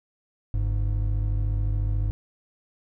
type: tone pair together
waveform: triangle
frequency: 48.23 / 102.2 Hz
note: G1 / G#2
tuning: -27 / -27 cents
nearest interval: octave + minor second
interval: 1300 cents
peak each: -22 / -24 dBFS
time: 0.54-2.11 s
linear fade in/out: 0 ms
effects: none